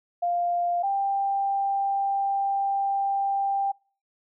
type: tone pair in turn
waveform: sine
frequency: 698.5 / 790.8 Hz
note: F5 / G5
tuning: 0 / +15 cents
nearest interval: major second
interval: 215 cents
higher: second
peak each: -22 dBFS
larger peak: neither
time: 0.22-0.83 / 0.83-3.72 s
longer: second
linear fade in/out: 10 ms
effects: noise-tail reverb RT60 0.4 s tail -26 dB re dry